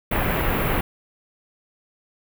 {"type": "band-stop noise", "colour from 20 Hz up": "pink", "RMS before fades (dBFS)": -22, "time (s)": [0.11, 0.81], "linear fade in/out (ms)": 5, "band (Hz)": [2600, 14000], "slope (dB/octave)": 24, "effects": []}